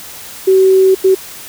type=tone bursts at uneven times; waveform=sine; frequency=380 Hz; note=F#4; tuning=46 cents sharp; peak=-5 dBFS; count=2; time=0.47-0.95 / 1.04-1.15 s; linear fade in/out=10 ms; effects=white hiss -31 dBFS RMS until 1.48 s